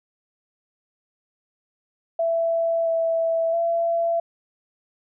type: tone with pitch steps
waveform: sine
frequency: 665 / 659 / 674 Hz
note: E5 / E5 / E5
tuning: +15 / -1 / +38 cents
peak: -19 dBFS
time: 2.19-4.2 s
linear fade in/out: 5 ms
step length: 670 ms
effects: none